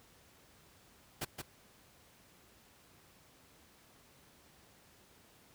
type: noise with echo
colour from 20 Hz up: pink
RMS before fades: -37 dBFS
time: 1.21-1.25 s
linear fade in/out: 10 ms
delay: 170 ms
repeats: 1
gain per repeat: -5 dB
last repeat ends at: 1.42 s
effects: pink hiss -63 dBFS RMS until 5.54 s + high-pass 60 Hz 12 dB/octave